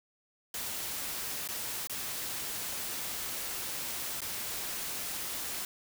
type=noise with dropouts; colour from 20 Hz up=white; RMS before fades=-37 dBFS; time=0.54-5.65 s; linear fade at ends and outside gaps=2 ms; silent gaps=1.476-1.487 / 1.872-1.896 / 4.206-4.217 s; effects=none